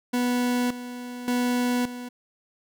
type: tone with tremolo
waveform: 40% pulse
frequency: 245.9 Hz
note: B3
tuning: 7 cents flat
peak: -21 dBFS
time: 0.13-2.09 s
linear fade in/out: 10 ms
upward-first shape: square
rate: 0.87 Hz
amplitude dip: 75%
effects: none